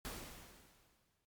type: noise with exponential decay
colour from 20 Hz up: pink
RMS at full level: -44 dBFS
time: 0.05-1.25 s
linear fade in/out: 0 ms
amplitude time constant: 260 ms
effects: MP3 96 kbps